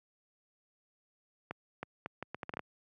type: accelerating click train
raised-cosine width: 0.5 ms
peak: -23 dBFS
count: 10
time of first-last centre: 1.51-2.593 s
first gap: 320 ms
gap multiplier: 0.72
effects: high-pass 100 Hz 12 dB/octave